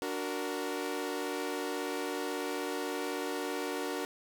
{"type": "chord", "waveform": "sawtooth", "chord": "D augmented", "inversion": "none", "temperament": "equal with one note detuned", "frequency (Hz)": [291.6, 370, 466.2], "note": ["D4", "F#4", "A#4"], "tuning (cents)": [-12, 0, 0], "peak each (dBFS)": -34, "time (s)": [0.02, 4.05], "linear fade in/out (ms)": 0, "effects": []}